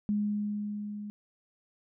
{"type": "tone with level ramp", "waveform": "sine", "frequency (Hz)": 207.7, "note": "G#3", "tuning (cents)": 0, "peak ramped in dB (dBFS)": [-25, -37], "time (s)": [0.09, 1.1], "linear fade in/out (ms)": 0, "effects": []}